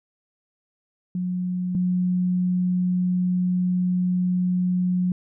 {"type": "tone pair in turn", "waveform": "sine", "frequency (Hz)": [180.9, 180.9], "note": ["F#3", "F#3"], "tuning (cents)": [-39, -39], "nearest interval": "unison", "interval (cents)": 0, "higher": "neither", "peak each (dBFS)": [-23, -19], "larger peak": "second", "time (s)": [[1.15, 1.75], [1.75, 5.12]], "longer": "second", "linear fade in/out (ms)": 2, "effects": []}